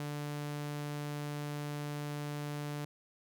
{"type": "tone", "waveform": "sawtooth", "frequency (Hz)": 146.83, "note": "D3", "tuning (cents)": 0, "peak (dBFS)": -33, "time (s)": [0, 2.85], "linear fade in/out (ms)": 2, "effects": []}